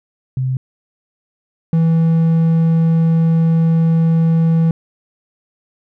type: tone pair in turn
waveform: sine / triangle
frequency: 130 / 163.79 Hz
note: C3 / E3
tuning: -11 / -11 cents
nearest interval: major third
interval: 400 cents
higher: second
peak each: -15 / -8 dBFS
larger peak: second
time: 0.37-0.57 / 1.73-4.71 s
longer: second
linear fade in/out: 2 ms
effects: none